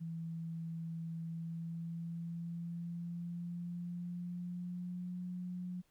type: tone with pitch glide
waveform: sine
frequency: 164.81 to 179.73 Hz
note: E3 to F3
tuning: 0 to +50 cents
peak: -39 dBFS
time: 0-5.82 s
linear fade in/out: 20 ms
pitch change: +150 cents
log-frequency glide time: 1.25-5.21 s
effects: pink hiss -75 dBFS RMS until 5.9 s